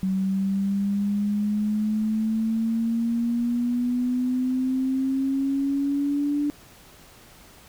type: exponential sweep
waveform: sine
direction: up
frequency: 188.9 to 293 Hz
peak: -21 dBFS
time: 0.03-6.5 s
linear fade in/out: 0 ms
effects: pink hiss -50 dBFS RMS until 7.68 s